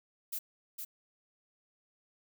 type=noise with echo; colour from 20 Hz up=violet; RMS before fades=-37 dBFS; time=0.32-0.39 s; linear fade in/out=10 ms; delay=460 ms; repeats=1; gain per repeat=-4 dB; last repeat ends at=0.85 s; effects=none